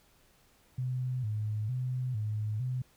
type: tone with vibrato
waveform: sine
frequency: 116.54 Hz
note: A#2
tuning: in tune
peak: -30 dBFS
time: 0.78-2.82 s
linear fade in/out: 5 ms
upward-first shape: square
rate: 1.1 Hz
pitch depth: 150 cents each way
effects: pink hiss -65 dBFS RMS until 2.96 s